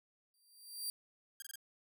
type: tone with exponential growth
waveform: 15% pulse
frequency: 4713 Hz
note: D8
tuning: 5 cents sharp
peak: -29 dBFS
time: 0.34-0.9 s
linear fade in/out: 1 ms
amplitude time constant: 120 ms
type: tone bursts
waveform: 5% pulse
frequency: 1610 Hz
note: G6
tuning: 46 cents sharp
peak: -34 dBFS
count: 4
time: 1.4-1.557 s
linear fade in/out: 2 ms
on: 22 ms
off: 23 ms
effects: none